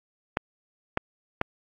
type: clicks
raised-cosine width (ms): 0.5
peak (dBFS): -9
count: 3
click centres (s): 0.371 / 0.974 / 1.414
effects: AAC 64 kbps